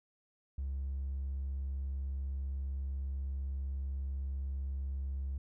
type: tone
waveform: triangle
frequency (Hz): 67.9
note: C#2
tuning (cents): -35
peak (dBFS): -31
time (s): 0.58-5.38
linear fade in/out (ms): 5
effects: tanh soft clip ceiling -31 dBFS